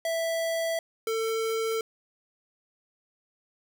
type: tone pair in turn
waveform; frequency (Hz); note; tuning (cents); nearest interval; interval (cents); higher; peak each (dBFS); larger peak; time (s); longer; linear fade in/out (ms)
square; 659.3 / 447.7; E5 / A4; 0 / +30; perfect fifth; 670; first; -27; neither; 0.05-0.79 / 1.07-1.81; neither; 2
effects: none